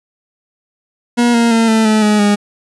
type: tone with pitch steps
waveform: 40% pulse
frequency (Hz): 239.4 / 233.4 / 227.5 / 221.8 / 216.3 / 210.8 / 205.5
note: A#3 / A#3 / A#3 / A3 / A3 / G#3 / G#3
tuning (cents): +46 / +2 / -42 / +14 / -29 / +26 / -18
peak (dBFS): -8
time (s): 1.17-2.36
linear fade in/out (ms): 20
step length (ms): 170
effects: resampled to 24000 Hz